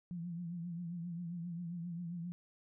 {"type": "tone with vibrato", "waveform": "sine", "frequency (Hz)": 171.9, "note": "F3", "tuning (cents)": -27, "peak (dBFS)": -39, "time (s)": [0.11, 2.32], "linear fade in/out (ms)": 0, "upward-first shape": "triangle", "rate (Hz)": 7.5, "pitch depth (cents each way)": 80, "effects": []}